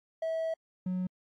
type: tone pair in turn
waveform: triangle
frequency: 649 / 183.39 Hz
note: E5 / F#3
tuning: -27 / -15 cents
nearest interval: octave + minor seventh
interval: 2188 cents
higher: first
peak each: -27 dBFS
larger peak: neither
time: 0.22-0.54 / 0.86-1.07 s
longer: first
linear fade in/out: 5 ms
effects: tanh soft clip ceiling -23 dBFS + AAC 64 kbps